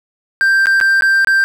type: tone with dropouts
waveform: triangle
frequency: 1576 Hz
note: G6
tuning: 9 cents sharp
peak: -7 dBFS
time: 0.41-1.44 s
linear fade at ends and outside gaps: 0 ms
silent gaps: 0.658-0.669 / 0.802-0.812 / 1.009-1.022 / 1.247-1.272 s
effects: none